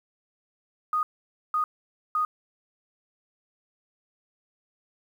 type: tone bursts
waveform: sine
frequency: 1239 Hz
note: D#6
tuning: 8 cents flat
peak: -22 dBFS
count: 3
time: 0.93-2.25 s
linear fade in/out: 2 ms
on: 100 ms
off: 510 ms
effects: 9-bit